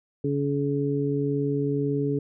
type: harmonic tone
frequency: 141.8 Hz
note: C#3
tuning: 40 cents sharp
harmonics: 1 / 2 / 3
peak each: -27 / -27 / -27 dBFS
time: 0.24-2.19 s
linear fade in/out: 5 ms
effects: none